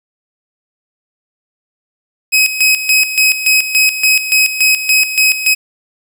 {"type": "tone with tremolo", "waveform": "sawtooth", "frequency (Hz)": 2539, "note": "D#7", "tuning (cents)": 34, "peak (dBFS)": -4, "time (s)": [2.32, 5.55], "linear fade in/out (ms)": 20, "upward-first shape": "square", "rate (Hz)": 3.5, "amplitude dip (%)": 70, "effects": ["7-bit"]}